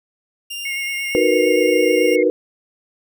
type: tone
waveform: sawtooth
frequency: 2796 Hz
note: F7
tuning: 1 cent sharp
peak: -23 dBFS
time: 0.5-2.16 s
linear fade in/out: 10 ms
type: tone with vibrato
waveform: sine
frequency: 2166 Hz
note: C#7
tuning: 41 cents flat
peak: -23 dBFS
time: 0.65-2.23 s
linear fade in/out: 5 ms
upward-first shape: sine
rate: 8.8 Hz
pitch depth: 27 cents each way
type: chord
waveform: sine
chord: B major seventh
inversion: first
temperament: equal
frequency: 311.1 / 370 / 466.2 / 493.9 Hz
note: D#4 / F#4 / A#4 / B4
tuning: 0 / 0 / 0 / 0 cents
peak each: -20 / -19 / -18 / -17 dBFS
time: 1.15-2.3 s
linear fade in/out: 0 ms
effects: none